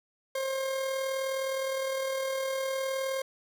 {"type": "tone with amplitude modulation", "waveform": "40% pulse", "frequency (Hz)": 533, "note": "C5", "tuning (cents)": 32, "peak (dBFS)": -27, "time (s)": [0.35, 3.22], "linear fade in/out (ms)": 5, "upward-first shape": "sine", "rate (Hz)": 39.5, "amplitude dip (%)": 35, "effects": []}